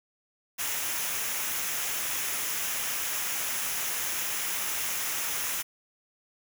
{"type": "noise with comb filter", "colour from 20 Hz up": "white", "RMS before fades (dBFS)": -31, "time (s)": [0.58, 5.63], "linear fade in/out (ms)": 20, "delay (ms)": 0.23, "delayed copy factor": -0.5, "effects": []}